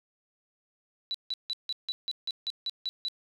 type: tone bursts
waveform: sine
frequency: 3951 Hz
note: B7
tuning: in tune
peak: -29 dBFS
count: 11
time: 1.11-3.084 s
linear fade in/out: 0 ms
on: 34 ms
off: 160 ms
effects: 10-bit